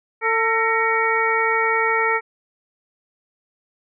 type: harmonic tone with a mistuned harmonic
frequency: 448.6 Hz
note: A4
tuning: 34 cents sharp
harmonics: 1 / 2 / 3 / 4 / 5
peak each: -23 / -23 / -23 / -23 / -23 dBFS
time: 0.21-2.21 s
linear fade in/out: 50 ms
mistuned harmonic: 4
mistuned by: +73 cents
effects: none